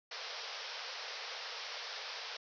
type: band-pass noise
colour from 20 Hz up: white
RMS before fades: -44 dBFS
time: 0.11-2.37 s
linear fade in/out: 5 ms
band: 430 to 5600 Hz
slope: 96 dB/octave
effects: none